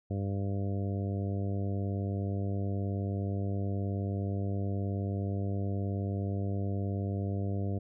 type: harmonic tone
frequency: 99 Hz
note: G2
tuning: 18 cents sharp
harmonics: 1 / 2 / 3 / 4 / 5 / 6 / 7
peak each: -31 / -37 / -41 / -43 / -45 / -47 / -48 dBFS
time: 0.1-7.79 s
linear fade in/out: 10 ms
effects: none